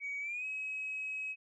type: tone with pitch glide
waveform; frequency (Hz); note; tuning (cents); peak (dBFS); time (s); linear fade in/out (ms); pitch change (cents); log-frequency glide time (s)
sine; 2259 to 2550; C#7 to D#7; +32 to +42; -35; 0-1.36; 50; +210; 0.2-0.45
effects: tanh soft clip ceiling -32 dBFS